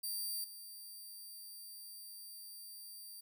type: tone with level steps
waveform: 5% pulse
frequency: 4699 Hz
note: D8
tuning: in tune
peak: -31 / -42 dBFS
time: 0.03-3.21 s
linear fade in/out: 10 ms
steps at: 0.44 s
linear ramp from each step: 2 ms
effects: none

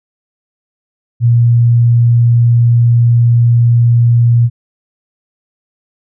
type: tone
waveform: sine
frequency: 118.5 Hz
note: A#2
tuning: 29 cents sharp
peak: -5 dBFS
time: 1.2-4.5 s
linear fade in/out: 50 ms
effects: none

